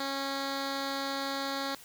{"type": "tone with low-pass filter", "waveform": "10% pulse", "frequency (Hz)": 274.3, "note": "C#4", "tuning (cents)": -18, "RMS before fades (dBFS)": -34, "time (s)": [0, 1.75], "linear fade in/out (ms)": 2, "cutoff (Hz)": 4700, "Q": 2.3, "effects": ["white hiss -52 dBFS RMS until 1.84 s"]}